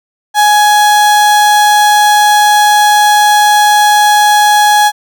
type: tone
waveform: 35% pulse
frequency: 836 Hz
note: G#5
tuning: 11 cents sharp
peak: -3 dBFS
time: 0.34-4.92 s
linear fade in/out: 50 ms
effects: none